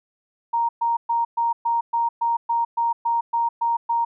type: tone bursts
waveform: sine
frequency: 932.3 Hz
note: A#5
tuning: in tune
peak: -18 dBFS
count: 13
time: 0.53-4.05 s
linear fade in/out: 10 ms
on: 160 ms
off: 120 ms
effects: none